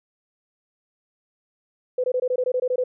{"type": "tone bursts", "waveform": "sine", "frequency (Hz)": 504, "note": "B4", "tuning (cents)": 35, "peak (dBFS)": -19, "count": 11, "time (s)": [1.98, 2.839], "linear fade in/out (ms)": 5, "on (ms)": 59, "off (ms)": 21, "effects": []}